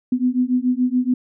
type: beating tone pair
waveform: sine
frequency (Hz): 247.4 / 254.4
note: B3 / C4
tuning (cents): +3 / -48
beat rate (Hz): 7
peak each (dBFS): -19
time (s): 0.12-1.14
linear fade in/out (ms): 5
effects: none